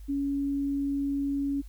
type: tone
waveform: sine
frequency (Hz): 279.8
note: C#4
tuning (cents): +16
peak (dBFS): -26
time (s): 0.08-1.62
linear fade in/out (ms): 20
effects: added 50 Hz sine -41 dBFS peak until 1.68 s + white hiss -63 dBFS RMS until 1.68 s